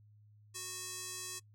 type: tone with band-pass filter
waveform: square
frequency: 367.9 Hz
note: F#4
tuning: 10 cents flat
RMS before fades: -44 dBFS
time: 0.54-1.4 s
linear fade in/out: 20 ms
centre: 7800 Hz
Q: 1.6
effects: noise-tail reverb RT60 0.1 s tail -23 dB re dry + added 105 Hz sine -59 dBFS peak until 1.54 s